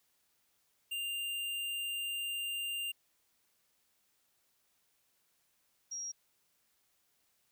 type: tone pair in turn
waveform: square / sine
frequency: 2794 / 5645 Hz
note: F7 / F8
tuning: 0 / +18 cents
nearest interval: octave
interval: 1218 cents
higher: second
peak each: -36 / -38 dBFS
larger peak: first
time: 0.91-2.92 / 5.91-6.12 s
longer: first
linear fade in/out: 10 ms
effects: white hiss -75 dBFS RMS until 7.51 s